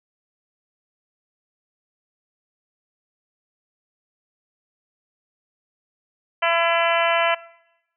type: harmonic tone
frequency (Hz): 336.2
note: E4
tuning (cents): +34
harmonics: 2 / 3 / 4 / 5 / 6 / 7 / 8 / 9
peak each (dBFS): -22 / -24 / -25 / -26 / -27 / -27 / -28 / -29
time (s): 6.42-7.35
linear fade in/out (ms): 10
effects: noise-tail reverb RT60 0.9 s tail -21 dB re dry